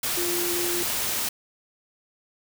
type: tone in noise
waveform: sine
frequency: 349.2 Hz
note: F4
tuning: in tune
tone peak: -28 dBFS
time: 0.17-0.83 s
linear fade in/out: 5 ms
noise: white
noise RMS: -27 dBFS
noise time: 0.03-1.29 s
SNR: -4 dB
effects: none